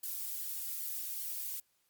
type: noise with flanger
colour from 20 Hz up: violet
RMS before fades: -39 dBFS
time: 0.03-1.6 s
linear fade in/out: 5 ms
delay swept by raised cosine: 0.77 to 3.07 ms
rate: 2.5 Hz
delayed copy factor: -0.55
effects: white hiss -75 dBFS RMS until 1.89 s + Opus 48 kbps